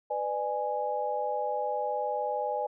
sine chord, G# diminished, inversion first, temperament just, 498.4 / 598 / 830.6 Hz, B4 / D5 / G#5, +16 / +31 / 0 cents, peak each -34 / -33 / -31 dBFS, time 0.1-2.67 s, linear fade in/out 10 ms, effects none

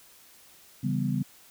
sine chord, C# half-diminished seventh, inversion none, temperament equal, 138.59 / 164.81 / 196 / 246.9 Hz, C#3 / E3 / G3 / B3, 0 / 0 / 0 / 0 cents, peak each -29 / -34 / -30 / -31 dBFS, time 0.83-1.23 s, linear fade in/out 10 ms, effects white hiss -55 dBFS RMS until 1.5 s

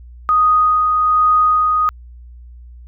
sine tone with tremolo, 1244.5 Hz, D#6, in tune, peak -9 dBFS, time 0.29-1.89 s, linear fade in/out 0 ms, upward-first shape sine, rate 1.2 Hz, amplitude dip 30%, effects added 60 Hz sine -35 dBFS peak until 2.87 s

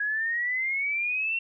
sine exponential sweep, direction up, 1655 to 2735 Hz, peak -25 dBFS, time 0-1.39 s, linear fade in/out 5 ms, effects none

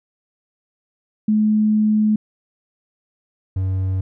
sine / triangle tone pair in turn, 213.9 / 94.41 Hz, A3 / F#2, -49 / +35 cents, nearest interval octave + major second, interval 1416 cents, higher first, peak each -13 / -16 dBFS, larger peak first, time 1.28-2.16 / 3.56-4.01 s, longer first, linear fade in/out 5 ms, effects none

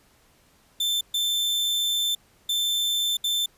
40% pulse tone bursts at uneven times, 3546 Hz, A7, 13 cents sharp, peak -21 dBFS, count 4, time 0.8-1.01 / 1.14-2.15 / 2.49-3.17 / 3.24-3.46 s, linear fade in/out 5 ms, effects pink hiss -60 dBFS RMS until 3.57 s + resampled to 32000 Hz

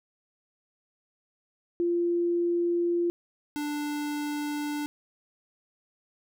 sine / square tone pair in turn, 345.5 / 294.6 Hz, F4 / D4, -19 / +6 cents, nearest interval minor third, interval 275 cents, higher first, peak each -23 / -30 dBFS, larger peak first, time 1.8-3.1 / 3.56-4.86 s, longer neither, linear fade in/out 0 ms, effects none

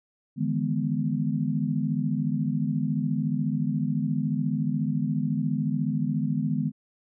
sine chord, E dominant seventh, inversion third, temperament equal with one note detuned, 150.7 / 164.81 / 207.7 / 246.9 Hz, D3 / E3 / G#3 / B3, +45 / 0 / 0 / 0 cents, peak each -28 / -31 / -29 / -29 dBFS, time 0.36-6.72 s, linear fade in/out 50 ms, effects none

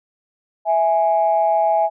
sine tone pair together, 657.4 / 830.6 Hz, E5 / G#5, -5 / 0 cents, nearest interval major third, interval 405 cents, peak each -16 dBFS, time 0.65-1.9 s, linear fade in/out 50 ms, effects tanh soft clip ceiling -6 dBFS

